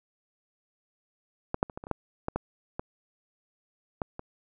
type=clicks; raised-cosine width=1 ms; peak=-14 / -9 / -27 / -23 / -27 / -27 / -12 / -15 / -14 / -18 / -15 / -23 dBFS; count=12; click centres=1.544 / 1.629 / 1.698 / 1.775 / 1.839 / 1.869 / 1.913 / 2.284 / 2.36 / 2.795 / 4.018 / 4.194 s; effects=none